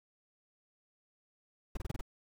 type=noise bursts; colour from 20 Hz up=brown; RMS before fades=-35 dBFS; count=6; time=1.75-2.011 s; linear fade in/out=5 ms; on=21 ms; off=27 ms; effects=none